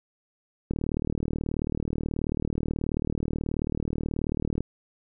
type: click train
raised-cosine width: 3 ms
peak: -15 dBFS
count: 151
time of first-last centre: 0.71-4.606 s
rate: 38.5 Hz
effects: none